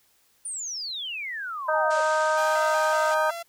sine exponential sweep, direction down, 9520 to 544 Hz, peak -30 dBFS, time 0.45-2.01 s, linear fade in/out 5 ms
harmonic tone, 311.1 Hz, D#4, in tune, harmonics 2 / 3 / 4 / 5, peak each -24 / -26 / -27 / -28 dBFS, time 1.68-3.31 s, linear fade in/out 10 ms
white band-pass noise, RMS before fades -40 dBFS, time 1.9-3.15 s, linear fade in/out 10 ms, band 1100 to 8200 Hz, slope 48 dB/octave
sawtooth tone with vibrato, 740 Hz, F#5, in tune, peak -29 dBFS, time 2.37-3.43 s, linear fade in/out 10 ms, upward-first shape square, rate 2.7 Hz, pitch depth 150 cents each way
effects white hiss -64 dBFS RMS until 3.48 s

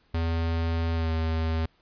square tone with pitch glide, 82.7 to 80.81 Hz, E2 to E2, +6 to -34 cents, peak -25 dBFS, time 0.14-1.66 s, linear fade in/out 5 ms, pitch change -40 cents, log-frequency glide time 0.94-1.11 s, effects pink hiss -65 dBFS RMS until 1.81 s + resampled to 11025 Hz

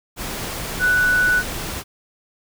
sine tone in noise, 1483 Hz, F#6, 4 cents sharp, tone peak -14 dBFS, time 0.79-1.43 s, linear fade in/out 50 ms, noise pink, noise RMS -28 dBFS, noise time 0.16-1.84 s, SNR +11 dB, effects none

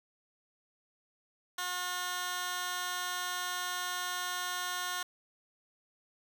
15% pulse tone with high-pass filter, 360 Hz, F#4, 47 cents flat, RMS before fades -36 dBFS, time 1.58-5.03 s, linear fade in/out 5 ms, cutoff 1400 Hz, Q 0.72, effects none

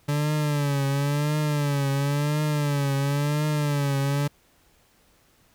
40% pulse tone with vibrato, 144.7 Hz, D3, 25 cents flat, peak -21 dBFS, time 0.08-4.28 s, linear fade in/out 10 ms, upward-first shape triangle, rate 0.96 Hz, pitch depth 91 cents each way, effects pink hiss -61 dBFS RMS until 5.54 s

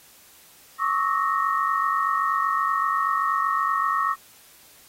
sine tone cluster, 1102 / 1150 / 1195 / 1295 / 1858 Hz, C#6 / D6 / D6 / E6 / A#6, -11 / -37 / +30 / -31 / -6 cents, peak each -24 / -29 / -32 / -25 / -30 dBFS, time 0.78-4.16 s, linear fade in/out 50 ms, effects white hiss -52 dBFS RMS until 4.88 s + AAC 48 kbps

